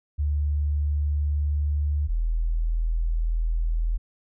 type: tone pair in turn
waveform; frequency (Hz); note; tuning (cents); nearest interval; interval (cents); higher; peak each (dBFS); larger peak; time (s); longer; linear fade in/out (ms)
sine; 73.42 / 40.89; D2 / E1; 0 / -13; minor seventh; 1013; first; -21; neither; 0.18-2.08 / 2.08-3.98; neither; 20
effects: none